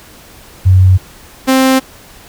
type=tone pair in turn; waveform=sine / sawtooth; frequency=93.2 / 263 Hz; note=F#2 / C4; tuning=+13 / +9 cents; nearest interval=octave + tritone; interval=1796 cents; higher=second; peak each=-3 dBFS; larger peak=neither; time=0.65-0.98 / 1.47-1.8 s; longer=neither; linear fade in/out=20 ms; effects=pink hiss -38 dBFS RMS until 2.28 s